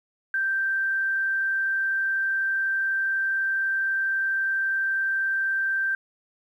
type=tone with frequency modulation; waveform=sine; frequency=1568 Hz; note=G6; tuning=in tune; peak=-22 dBFS; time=0.34-5.95 s; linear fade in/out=2 ms; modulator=40.2 Hz; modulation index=0.21; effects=10-bit